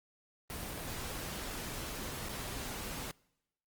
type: noise with dropouts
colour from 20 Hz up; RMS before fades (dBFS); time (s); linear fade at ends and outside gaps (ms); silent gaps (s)
pink; -41; 0.5-3.11; 0; 2.287-2.292
effects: noise-tail reverb RT60 0.9 s tail -25 dB re dry + Opus 24 kbps